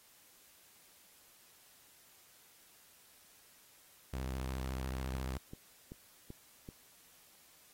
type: tone with vibrato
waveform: sawtooth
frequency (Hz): 65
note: C2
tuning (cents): -11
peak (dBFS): -33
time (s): 4.13-5.38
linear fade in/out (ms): 5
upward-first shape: sine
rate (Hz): 14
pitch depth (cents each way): 60
type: click train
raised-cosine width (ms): 3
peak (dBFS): -33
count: 5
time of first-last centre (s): 5.15-6.688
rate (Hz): 2.6
effects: white hiss -63 dBFS RMS until 7.73 s + AAC 48 kbps